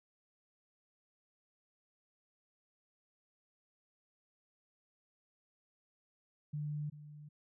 sine tone with echo, 148.8 Hz, D3, 23 cents sharp, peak -36 dBFS, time 6.53-6.9 s, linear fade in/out 10 ms, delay 390 ms, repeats 1, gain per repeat -13 dB, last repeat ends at 7.29 s, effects none

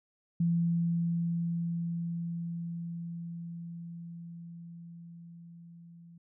sine tone with level ramp, 169.4 Hz, E3, 48 cents sharp, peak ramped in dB -24 to -50 dBFS, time 0.4-6.18 s, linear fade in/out 5 ms, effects none

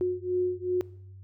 sine beating tone pair, 361.5 / 364.1 Hz, F#4 / F#4, -40 / -28 cents, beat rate 2.6 Hz, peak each -29 dBFS, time 0.01-0.81 s, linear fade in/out 0 ms, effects noise-tail reverb RT60 0.7 s tail -21 dB re dry + added 96 Hz sine -44 dBFS peak until 1.23 s

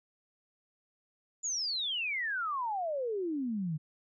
sine exponential sweep, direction down, 7080 to 146.83 Hz, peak -31 dBFS, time 1.43-3.78 s, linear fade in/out 20 ms, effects none

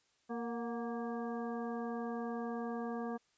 harmonic tone with a mistuned harmonic, 233.1 Hz, A#3, in tune, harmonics 1 / 2 / 3 / 4 / 5 / 7, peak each -39 / -42 / -45 / -51 / -49 / -53 dBFS, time 0.29-3.18 s, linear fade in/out 20 ms, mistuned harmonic 3, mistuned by +56 cents, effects white hiss -74 dBFS RMS until 3.37 s + resampled to 16000 Hz

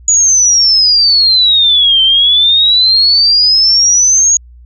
sine exponential two-way sweep, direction down then up, 6870 to 3100 to 6700 Hz, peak -5 dBFS, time 0.08-4.37 s, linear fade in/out 2 ms, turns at 2.02 s, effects added 60 Hz sine -34 dBFS peak until 4.65 s

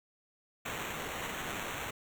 violet noise with sample-and-hold, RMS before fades -39 dBFS, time 0.65-1.91 s, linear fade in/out 10 ms, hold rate 4900 Hz, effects none

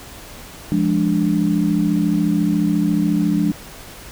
sine chord, D diminished, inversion first, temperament equal with one note detuned, 173.51 / 207.7 / 293.7 Hz, F3 / Ab3 / D4, -11 / 0 / 0 cents, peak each -19 dBFS, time 0.72-3.52 s, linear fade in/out 0 ms, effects pink hiss -38 dBFS RMS until 4.11 s

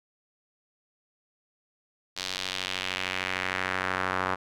sawtooth tone with band-pass filter sweep, 93.1 Hz, F#2, 11 cents sharp, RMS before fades -31 dBFS, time 2.16-4.36 s, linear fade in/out 20 ms, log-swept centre 4400 to 1200 Hz, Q 1.7, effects none

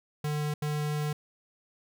square tone bursts at uneven times, 149.6 Hz, D3, 32 cents sharp, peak -29 dBFS, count 2, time 0.24-0.54 / 0.62-1.13 s, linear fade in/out 5 ms, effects none

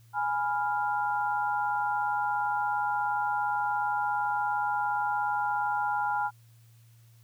sine chord, F diminished, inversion first, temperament equal, 830.6 / 987.8 / 1396.9 Hz, Ab5 / Cb6 / F6, 0 / 0 / 0 cents, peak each -28 / -33 / -32 dBFS, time 0.13-6.31 s, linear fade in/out 50 ms, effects added 115 Hz sine -54 dBFS peak until 7.23 s + white hiss -66 dBFS RMS until 7.23 s

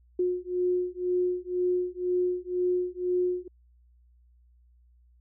sine beating tone pair, 359.4 / 361.4 Hz, F4 / F#4, +50 / -41 cents, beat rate 2 Hz, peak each -28 dBFS, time 0.19-3.48 s, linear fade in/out 5 ms, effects added 60 Hz sine -57 dBFS peak until 5.2 s

